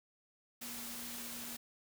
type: tone in noise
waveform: sine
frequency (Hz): 238.1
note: A#3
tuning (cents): +37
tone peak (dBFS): -51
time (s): 0.61-1.57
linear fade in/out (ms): 10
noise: white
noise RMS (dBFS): -45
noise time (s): 0.61-1.57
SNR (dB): -9
effects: none